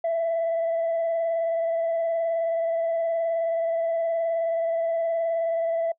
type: tone with vibrato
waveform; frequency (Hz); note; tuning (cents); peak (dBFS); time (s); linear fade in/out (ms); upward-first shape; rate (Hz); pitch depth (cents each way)
sine; 664; E5; +12; -20; 0.04-5.92; 5; sine; 19; 20
effects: noise-tail reverb RT60 0.1 s tail -25 dB re dry + tanh soft clip ceiling -20 dBFS

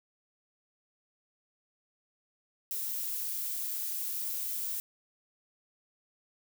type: noise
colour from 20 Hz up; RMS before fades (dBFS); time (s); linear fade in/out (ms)
violet; -35; 2.71-4.8; 0
effects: none

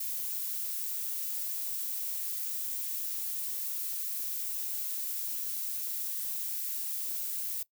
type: noise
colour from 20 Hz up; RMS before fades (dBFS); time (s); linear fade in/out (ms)
violet; -35; 0-7.63; 5
effects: noise-tail reverb RT60 0.1 s tail -20 dB re dry

